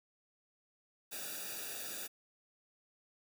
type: noise with comb filter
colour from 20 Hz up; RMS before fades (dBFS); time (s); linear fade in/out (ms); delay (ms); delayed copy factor
white; -43; 1.11-2.08; 20; 0.95; -1
effects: none